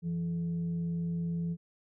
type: tone with frequency modulation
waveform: sine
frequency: 168.9 Hz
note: E3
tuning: 42 cents sharp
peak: -30 dBFS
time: 0.02-1.57 s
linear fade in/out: 50 ms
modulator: 260 Hz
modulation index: 0.22
effects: none